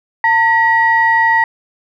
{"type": "tone pair together", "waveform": "sine", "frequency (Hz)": [903, 1915.9], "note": ["A5", "A#6"], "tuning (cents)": [45, 47], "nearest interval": "octave + minor second", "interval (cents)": 1302, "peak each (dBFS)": -11, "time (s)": [0.24, 1.44], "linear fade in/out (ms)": 2, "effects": ["tanh soft clip ceiling -1 dBFS"]}